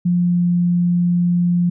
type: tone with pitch glide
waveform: sine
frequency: 176.2 to 175.19 Hz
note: F3 to F3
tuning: +16 to +6 cents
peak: -13 dBFS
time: 0.05-1.7 s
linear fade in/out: 10 ms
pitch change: -10 cents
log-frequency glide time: 0.16-0.45 s
effects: none